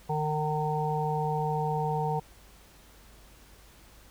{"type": "harmonic tone", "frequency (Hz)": 152.5, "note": "D#3", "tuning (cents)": -34, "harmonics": [1, 3, 5, 6], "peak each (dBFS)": [-30, -33, -32, -33], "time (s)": [0.09, 2.2], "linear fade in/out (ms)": 10, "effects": ["added 50 Hz sine -56 dBFS peak until 4.1 s", "pink hiss -56 dBFS RMS until 4.1 s"]}